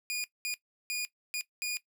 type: tone bursts at uneven times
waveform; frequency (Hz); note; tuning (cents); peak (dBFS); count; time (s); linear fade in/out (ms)
sawtooth; 2446; D#7; -30; -28; 5; 0.1-0.24 / 0.45-0.54 / 0.9-1.05 / 1.34-1.41 / 1.62-1.77; 0
effects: noise-tail reverb RT60 0.1 s tail -17 dB re dry